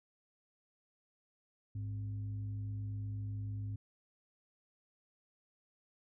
sine tone with frequency modulation, 103.83 Hz, G#2, in tune, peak -37 dBFS, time 1.75-3.76 s, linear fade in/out 5 ms, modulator 159 Hz, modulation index 0.33, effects none

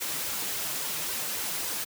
white noise with flanger, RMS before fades -32 dBFS, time 0-1.85 s, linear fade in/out 20 ms, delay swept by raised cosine 1.9 to 6.7 ms, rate 3.6 Hz, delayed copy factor +0.6, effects high-pass 80 Hz 12 dB/octave

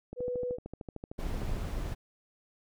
click train, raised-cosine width 2 ms, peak -27 dBFS, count 20, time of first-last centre 0.13-1.569 s, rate 13.2 Hz
sine tone, 494.2 Hz, B4, 1 cent sharp, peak -31 dBFS, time 0.16-0.58 s, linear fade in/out 50 ms
brown noise, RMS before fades -34 dBFS, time 1.18-1.95 s, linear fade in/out 20 ms
effects none

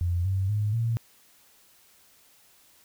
sine tone with pitch steps, 87.31 / 95.76 / 105.04 / 115.21 Hz, F2 / G2 / G#2 / A#2, 0 / -40 / +20 / -20 cents, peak -23 dBFS, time 0.01-0.97 s, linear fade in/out 0 ms, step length 240 ms, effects white hiss -59 dBFS RMS until 2.84 s

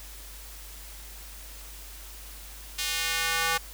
square tone with high-pass filter sweep, 164.81 Hz, E3, in tune, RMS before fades -28 dBFS, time 2.78-3.58 s, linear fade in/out 10 ms, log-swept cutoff 3200 to 1100 Hz, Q 1, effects added 50 Hz sine -44 dBFS peak until 3.73 s + white hiss -46 dBFS RMS until 3.73 s

